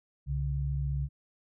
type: tone pair together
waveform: sine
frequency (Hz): 65.8 / 140.11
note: C2 / C#3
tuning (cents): +10 / +19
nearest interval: octave + minor second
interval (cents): 1309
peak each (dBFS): -31 / -31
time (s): 0.26-1.09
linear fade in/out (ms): 50
effects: none